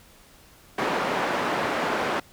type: band-pass noise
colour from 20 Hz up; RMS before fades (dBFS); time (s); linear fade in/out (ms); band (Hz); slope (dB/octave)
white; -26; 0.78-2.2; 5; 200 to 1300; 12
effects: pink hiss -53 dBFS RMS until 2.32 s